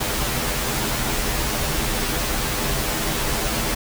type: noise with comb filter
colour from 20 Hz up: pink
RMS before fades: -23 dBFS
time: 0-3.75 s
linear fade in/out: 10 ms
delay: 11 ms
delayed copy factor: -0.85
effects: none